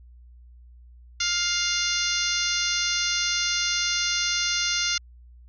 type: harmonic tone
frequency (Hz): 702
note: F5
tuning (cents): +9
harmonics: 2 / 3 / 4 / 5 / 6 / 7 / 8 / 9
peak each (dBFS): -31 / -31 / -31 / -31 / -31 / -31 / -31 / -31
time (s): 1.2-4.98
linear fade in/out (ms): 5
effects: added 60 Hz sine -46 dBFS peak until 5.48 s